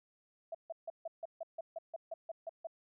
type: tone bursts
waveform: sine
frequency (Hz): 659.3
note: E5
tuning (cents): 0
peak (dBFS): -38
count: 13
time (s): 0.52-2.671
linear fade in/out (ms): 5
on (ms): 27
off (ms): 150
effects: none